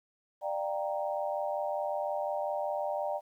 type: chord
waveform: sine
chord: G minor seventh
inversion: second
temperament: equal with one note detuned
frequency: 594.2 / 698.5 / 784 / 932.3 Hz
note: D5 / F5 / G5 / Bb5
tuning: +20 / 0 / 0 / 0 cents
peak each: -33 / -39 / -36 / -39 dBFS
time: 0.41-3.21 s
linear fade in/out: 50 ms
effects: 11-bit